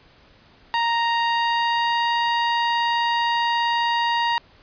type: tone with pitch glide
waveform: sawtooth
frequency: 932.3 to 938.8 Hz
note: A#5 to A#5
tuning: 0 to +12 cents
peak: -15 dBFS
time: 0.74-4.38 s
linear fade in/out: 0 ms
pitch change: +12 cents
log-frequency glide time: 1.23-2.11 s
effects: pink hiss -53 dBFS RMS until 4.62 s + resampled to 11025 Hz